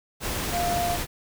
sine tone in noise, 698.5 Hz, F5, in tune, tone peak -24 dBFS, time 0.51-0.98 s, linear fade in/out 50 ms, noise pink, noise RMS -29 dBFS, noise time 0.2-1.07 s, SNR +2 dB, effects none

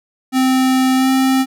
square tone with pitch glide, 260 to 263.6 Hz, C4 to C4, -11 to +13 cents, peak -12 dBFS, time 0.32-1.46 s, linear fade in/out 50 ms, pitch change +24 cents, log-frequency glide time 0.96-1.09 s, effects none

